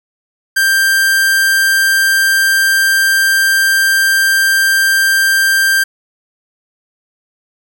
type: tone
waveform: 45% pulse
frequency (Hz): 1580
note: G6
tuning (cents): +13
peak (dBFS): -9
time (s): 0.56-5.84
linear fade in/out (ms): 10
effects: none